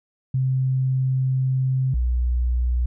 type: tone pair in turn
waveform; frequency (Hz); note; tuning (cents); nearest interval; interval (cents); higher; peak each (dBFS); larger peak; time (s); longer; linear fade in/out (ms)
sine; 130.81 / 61.03; C3 / B1; 0 / -20; octave + minor second; 1320; first; -18; neither; 0.34-1.94 / 1.94-2.86; first; 5
effects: none